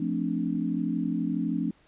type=chord; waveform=sine; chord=D minor seventh; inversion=first; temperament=equal; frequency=174.61 / 220 / 261.6 / 293.7 Hz; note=F3 / A3 / C4 / D4; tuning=0 / 0 / 0 / 0 cents; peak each=-31 dBFS; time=0-1.71 s; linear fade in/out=5 ms; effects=pink hiss -62 dBFS RMS until 1.87 s + resampled to 8000 Hz